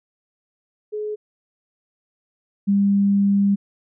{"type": "tone pair in turn", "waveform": "sine", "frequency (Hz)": [423.4, 199.82], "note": ["G#4", "G3"], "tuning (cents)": [33, 33], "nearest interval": "octave + minor second", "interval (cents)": 1300, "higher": "first", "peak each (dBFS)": [-24, -14], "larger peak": "second", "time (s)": [[0.92, 1.16], [2.67, 3.56]], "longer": "second", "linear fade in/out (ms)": 20, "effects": []}